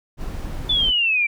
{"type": "noise", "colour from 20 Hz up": "brown", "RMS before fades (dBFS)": -28, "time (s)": [0.17, 0.93], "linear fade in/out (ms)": 50}
{"type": "exponential sweep", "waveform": "sine", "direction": "down", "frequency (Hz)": [3520, 2320], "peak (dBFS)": -16, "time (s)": [0.69, 1.27], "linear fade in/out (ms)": 10}
{"effects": []}